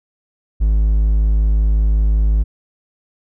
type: tone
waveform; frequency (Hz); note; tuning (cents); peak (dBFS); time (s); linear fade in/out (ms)
triangle; 52.7; G#1; +26; -9; 0.6-2.44; 20
effects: none